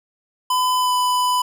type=tone with pitch glide; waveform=square; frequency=1007 to 997.2 Hz; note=B5 to B5; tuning=+33 to +16 cents; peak=-17 dBFS; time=0.5-1.42 s; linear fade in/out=5 ms; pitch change=-17 cents; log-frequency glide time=0.78-0.93 s; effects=none